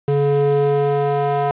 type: tone with band-pass filter sweep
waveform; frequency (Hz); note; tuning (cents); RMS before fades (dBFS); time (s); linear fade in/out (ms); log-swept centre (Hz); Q
square; 142.2; C#3; +45; -17; 0.08-1.51; 0; 340 to 720; 2.1
effects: resampled to 8000 Hz + 7-bit